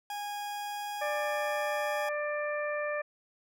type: tone with pitch glide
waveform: 40% pulse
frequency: 823 to 829.2 Hz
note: G#5 to G#5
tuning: -16 to -3 cents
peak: -34 dBFS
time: 0.1-2.09 s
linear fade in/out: 2 ms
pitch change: +13 cents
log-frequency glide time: 0.49-1.87 s
type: harmonic tone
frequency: 593 Hz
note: D5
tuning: 17 cents sharp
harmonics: 1 / 2 / 3 / 4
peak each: -32 / -39 / -37 / -42 dBFS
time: 1.01-3.02 s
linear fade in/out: 10 ms
effects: none